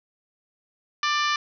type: harmonic tone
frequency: 592 Hz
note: D5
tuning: 14 cents sharp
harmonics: 2 / 3 / 4 / 5 / 6 / 7 / 8 / 9 / 10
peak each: -24 / -28 / -30 / -32 / -34 / -35 / -36 / -37 / -38 dBFS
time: 1.03-1.36 s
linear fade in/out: 2 ms
effects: none